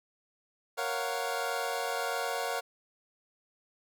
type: chord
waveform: 25% pulse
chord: Gb major seventh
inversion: first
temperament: equal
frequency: 466.2 / 554.4 / 698.5 / 740 Hz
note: Bb4 / Db5 / F5 / Gb5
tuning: 0 / 0 / 0 / 0 cents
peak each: -33 dBFS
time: 0.77-2.61 s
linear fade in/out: 20 ms
effects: none